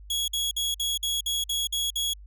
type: tone bursts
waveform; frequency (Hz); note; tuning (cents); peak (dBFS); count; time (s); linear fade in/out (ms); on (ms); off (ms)
sawtooth; 3337; G#7; +8; -22; 9; 0.1-2.136; 5; 180; 52
effects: added 50 Hz sine -43 dBFS peak until 2.26 s